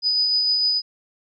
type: tone with tremolo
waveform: sine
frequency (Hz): 4978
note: D#8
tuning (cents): 0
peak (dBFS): -16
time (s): 0.02-0.82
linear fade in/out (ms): 50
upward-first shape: sine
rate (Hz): 6.6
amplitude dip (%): 25
effects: none